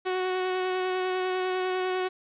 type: tone with vibrato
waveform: sawtooth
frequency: 370 Hz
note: F#4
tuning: in tune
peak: -22 dBFS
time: 0.05-2.09 s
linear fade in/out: 20 ms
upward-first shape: square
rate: 10 Hz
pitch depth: 10 cents each way
effects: resampled to 8000 Hz + 9-bit